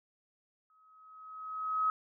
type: tone with exponential growth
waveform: sine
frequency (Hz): 1274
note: D#6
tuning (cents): +41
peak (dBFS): -25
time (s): 0.7-1.9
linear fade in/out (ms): 1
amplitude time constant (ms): 260
effects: none